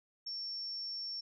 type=tone; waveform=sine; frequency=5450 Hz; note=F8; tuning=43 cents flat; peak=-38 dBFS; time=0.26-1.21 s; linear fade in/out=10 ms; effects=none